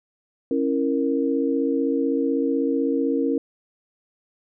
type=chord; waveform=sine; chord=A# diminished; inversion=first; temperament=equal with one note detuned; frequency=273.7 / 329.6 / 466.2 Hz; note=C#4 / E4 / A#4; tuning=-22 / 0 / 0 cents; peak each=-22 / -26 / -24 dBFS; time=0.51-3.38 s; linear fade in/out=2 ms; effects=none